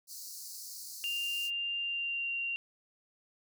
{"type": "high-pass noise", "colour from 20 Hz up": "pink", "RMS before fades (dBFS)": -45, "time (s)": [0.07, 1.51], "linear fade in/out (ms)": 50, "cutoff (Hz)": 4300, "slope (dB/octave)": 96}
{"type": "tone with pitch glide", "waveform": "sine", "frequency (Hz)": [2794, 2765], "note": ["F7", "F7"], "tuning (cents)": [0, -18], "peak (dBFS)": -32, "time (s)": [1.04, 2.56], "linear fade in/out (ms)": 0, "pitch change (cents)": -18, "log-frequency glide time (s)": [1.79, 2.31]}
{"effects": []}